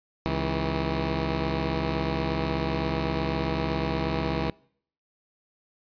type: tone pair together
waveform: 10% pulse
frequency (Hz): 67.99 / 161.7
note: C#2 / E3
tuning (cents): -33 / -33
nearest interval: octave + minor third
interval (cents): 1500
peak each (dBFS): -20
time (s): 0.26-4.5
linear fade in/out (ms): 0
effects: noise-tail reverb RT60 0.6 s tail -25 dB re dry + resampled to 11025 Hz